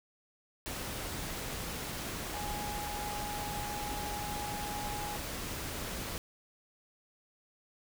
sine tone in noise, 829 Hz, G#5, 3 cents flat, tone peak -39 dBFS, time 2.34-5.16 s, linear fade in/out 0 ms, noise pink, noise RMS -39 dBFS, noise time 0.66-6.18 s, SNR -3 dB, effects none

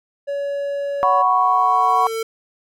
triangle tone, 565 Hz, C#5, 33 cents sharp, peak -19 dBFS, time 0.27-1.23 s, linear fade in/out 20 ms
square tone with exponential growth, 449.7 Hz, A4, 38 cents sharp, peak -21 dBFS, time 0.8-2.23 s, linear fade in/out 5 ms, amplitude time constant 310 ms
sine chord, F# suspended fourth, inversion none, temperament equal, 740 / 987.8 / 1108.7 Hz, F#5 / B5 / C#6, 0 / 0 / 0 cents, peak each -18 / -19 / -16 dBFS, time 1.03-2.07 s, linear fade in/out 0 ms
effects none

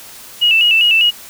sine tone with vibrato, 2773 Hz, F7, 13 cents flat, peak -8 dBFS, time 0.41-1.11 s, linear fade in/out 20 ms, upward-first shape square, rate 5 Hz, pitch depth 73 cents each way, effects white hiss -36 dBFS RMS until 1.29 s

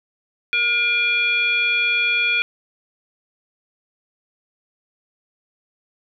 sine tone with frequency modulation, 2400 Hz, D7, 37 cents sharp, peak -16 dBFS, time 0.53-2.42 s, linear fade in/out 0 ms, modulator 969 Hz, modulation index 0.72, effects none

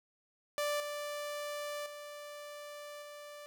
sawtooth tone with level steps, 587.3 Hz, D5, in tune, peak -28 / -34 / -41 / -43 dBFS, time 0.58-3.46 s, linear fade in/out 0 ms, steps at 0.8 / 1.86 / 3.02 s, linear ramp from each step 2 ms, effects none

